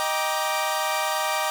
sawtooth chord, Eb major seventh, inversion none, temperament equal with one note detuned, 622.3 / 784 / 944.8 / 1174.7 Hz, Eb5 / G5 / Bb5 / D6, 0 / 0 / +23 / 0 cents, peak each -25 dBFS, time 0-1.5 s, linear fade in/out 0 ms, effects none

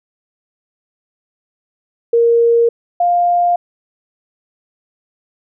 sine tone pair in turn, 467 / 701.6 Hz, A#4 / F5, +3 / +8 cents, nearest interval perfect fifth, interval 705 cents, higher second, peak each -8 / -10 dBFS, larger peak first, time 2.13-2.69 / 3-3.56 s, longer neither, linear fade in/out 5 ms, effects none

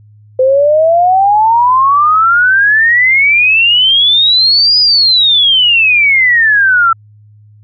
sine exponential two-way sweep, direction up then down, 509 to 5000 to 1322 Hz, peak -5 dBFS, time 0.39-6.93 s, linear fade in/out 5 ms, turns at 4.79 s, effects added 105 Hz sine -38 dBFS peak until 7.63 s

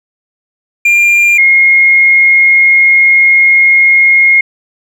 triangle / sine tone pair in turn, 2395 / 2147 Hz, D7 / C7, +33 / +44 cents, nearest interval major second, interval 189 cents, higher first, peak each -3 dBFS, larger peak neither, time 0.85-1.38 / 1.38-4.41 s, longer second, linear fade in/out 5 ms, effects none

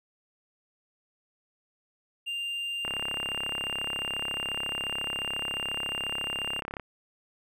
triangle tone, 2794 Hz, F7, in tune, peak -29 dBFS, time 2.26-6.61 s, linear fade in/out 20 ms
click train, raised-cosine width 0.5 ms, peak -20 dBFS, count 136, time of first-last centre 2.85-6.797 s, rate 34.2 Hz
effects none

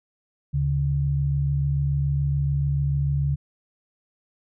sine tone pair together, 74.28 / 141.2 Hz, D2 / C#3, +20 / +32 cents, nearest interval major seventh, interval 1112 cents, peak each -26 / -21 dBFS, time 0.53-3.36 s, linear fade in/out 20 ms, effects none

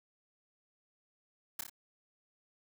white noise with echo, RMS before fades -37 dBFS, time 1.59-1.61 s, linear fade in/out 5 ms, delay 29 ms, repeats 3, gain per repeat -4 dB, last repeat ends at 1.697 s, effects none

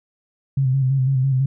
sine tone with vibrato, 132.8 Hz, C3, 26 cents sharp, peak -15 dBFS, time 0.57-1.46 s, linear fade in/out 5 ms, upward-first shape square, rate 6 Hz, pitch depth 45 cents each way, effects none

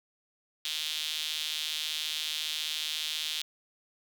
sawtooth tone with high-pass filter, 154.6 Hz, D#3, 11 cents flat, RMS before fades -34 dBFS, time 0.65-3.42 s, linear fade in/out 0 ms, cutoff 3400 Hz, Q 3.6, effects none

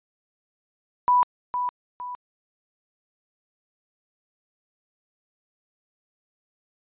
sine tone with echo, 987.8 Hz, B5, in tune, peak -15 dBFS, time 1.08-1.23 s, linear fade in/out 0 ms, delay 460 ms, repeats 2, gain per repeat -8 dB, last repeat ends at 2.15 s, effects resampled to 8000 Hz

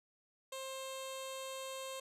10% pulse tone with notch filter, 530 Hz, C5, 22 cents sharp, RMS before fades -44 dBFS, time 0.52-2 s, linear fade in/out 5 ms, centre 1800 Hz, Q 0.69, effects low-pass 11000 Hz 12 dB/octave

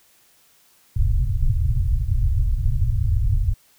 pink low-pass noise, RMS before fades -19 dBFS, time 0.96-3.54 s, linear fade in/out 10 ms, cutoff 130 Hz, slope 96 dB/octave, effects white hiss -57 dBFS RMS until 3.78 s

